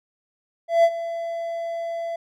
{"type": "tone with ADSR envelope", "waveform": "triangle", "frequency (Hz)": 672, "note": "E5", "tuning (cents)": 33, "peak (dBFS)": -9, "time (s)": [0.68, 2.16], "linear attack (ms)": 160, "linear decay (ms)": 55, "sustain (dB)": -15, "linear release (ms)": 5, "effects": []}